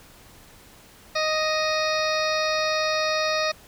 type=harmonic tone; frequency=622.3 Hz; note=D#5; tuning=in tune; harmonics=1 / 2 / 3 / 4 / 6 / 7 / 8 / 9; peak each=-25 / -28 / -30 / -31 / -33 / -33 / -34 / -35 dBFS; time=1.15-3.52 s; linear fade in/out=10 ms; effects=pink hiss -50 dBFS RMS until 3.67 s